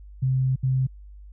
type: tone bursts at uneven times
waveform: sine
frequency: 130.81 Hz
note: C3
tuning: in tune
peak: -19 dBFS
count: 2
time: 0.22-0.56 / 0.63-0.87 s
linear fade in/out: 10 ms
effects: added 50 Hz sine -41 dBFS peak until 1.32 s